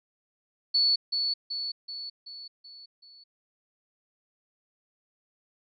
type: tone with echo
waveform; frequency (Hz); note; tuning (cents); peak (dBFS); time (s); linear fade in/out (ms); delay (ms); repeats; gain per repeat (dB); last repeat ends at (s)
sine; 4435; C#8; 0; -20; 0.74-0.96; 10; 380; 6; -5; 3.24
effects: none